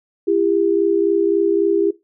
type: tone pair together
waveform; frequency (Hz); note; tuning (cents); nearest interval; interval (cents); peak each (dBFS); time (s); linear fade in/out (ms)
sine; 336.8 / 400.5; E4 / G4; +37 / +37; minor third; 300; -17 / -16; 0.27-1.91; 10
effects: noise-tail reverb RT60 0.2 s tail -17 dB re dry